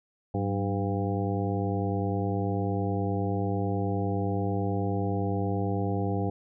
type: harmonic tone with a mistuned harmonic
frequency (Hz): 99.9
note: G2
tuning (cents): +33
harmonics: 1 / 2 / 3 / 4 / 5 / 7 / 8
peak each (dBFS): -29 / -32 / -34 / -35 / -36 / -37 / -38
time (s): 0.34-6.3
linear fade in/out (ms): 5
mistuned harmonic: 2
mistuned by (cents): -84
effects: none